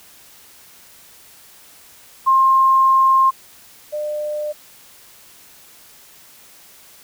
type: tone pair in turn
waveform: sine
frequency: 1062 / 599.9 Hz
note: C6 / D5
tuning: +25 / +37 cents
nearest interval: minor seventh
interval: 988 cents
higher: first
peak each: -10 / -21 dBFS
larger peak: first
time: 2.26-3.31 / 3.92-4.53 s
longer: first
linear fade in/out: 20 ms
effects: white hiss -46 dBFS RMS until 7.03 s